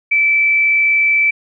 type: tone with frequency modulation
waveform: sine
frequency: 2318 Hz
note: D7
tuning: 23 cents flat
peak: -10 dBFS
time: 0.11-1.31 s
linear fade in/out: 10 ms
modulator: 61.2 Hz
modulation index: 0.39
effects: none